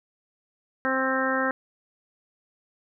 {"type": "harmonic tone", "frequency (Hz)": 263.1, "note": "C4", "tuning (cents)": 10, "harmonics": [1, 2, 3, 4, 5, 6, 7], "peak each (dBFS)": [-29, -28, -34, -32, -30, -29, -31], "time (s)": [0.85, 1.51], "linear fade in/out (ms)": 0, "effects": []}